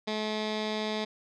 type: tone with low-pass filter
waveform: 15% pulse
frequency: 214.9 Hz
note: A3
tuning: 41 cents flat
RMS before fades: -32 dBFS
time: 0.07-1.05 s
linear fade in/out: 10 ms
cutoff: 4200 Hz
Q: 3.1
effects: none